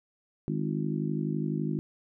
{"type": "harmonic tone with a mistuned harmonic", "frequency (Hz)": 51.91, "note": "G#1", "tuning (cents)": 0, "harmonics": [3, 4, 5, 6, 7], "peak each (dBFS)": [-31, -33, -35, -37, -38], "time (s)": [0.48, 1.79], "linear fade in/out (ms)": 0, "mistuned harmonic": 7, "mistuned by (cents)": -39, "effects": []}